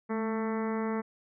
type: harmonic tone with a mistuned harmonic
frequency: 222.4 Hz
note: A3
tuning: 19 cents sharp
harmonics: 1 / 2 / 3 / 4 / 5 / 6 / 7 / 8 / 9 / 10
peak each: -31 / -34 / -43 / -40 / -42 / -44 / -50 / -48 / -47 / -54 dBFS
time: 0.09-1.02 s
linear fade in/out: 20 ms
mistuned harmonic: 1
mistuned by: -35 cents
effects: none